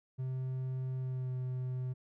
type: tone with pitch glide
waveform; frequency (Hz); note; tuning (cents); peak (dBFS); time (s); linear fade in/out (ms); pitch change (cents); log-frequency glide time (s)
triangle; 129.8 to 127.57; C3 to C3; -13 to -43; -32; 0.18-1.94; 20; -30; 0.98-1.34
effects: none